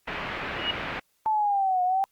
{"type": "low-pass noise", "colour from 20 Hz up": "white", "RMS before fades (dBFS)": -33, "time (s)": [0.07, 1], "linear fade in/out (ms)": 10, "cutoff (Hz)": 2500, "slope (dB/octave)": 24}
{"type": "tone with exponential growth", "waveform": "sine", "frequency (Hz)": 2886, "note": "F#7", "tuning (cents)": -44, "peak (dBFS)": -21, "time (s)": [0.48, 0.71], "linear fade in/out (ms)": 5, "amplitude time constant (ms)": 48}
{"type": "linear two-way sweep", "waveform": "sine", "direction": "down then up", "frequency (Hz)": [882, 720, 787], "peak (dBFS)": -21, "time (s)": [1.26, 2.04], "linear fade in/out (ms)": 0, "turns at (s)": 1.83}
{"effects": ["white hiss -70 dBFS RMS until 2.11 s", "Opus 48 kbps"]}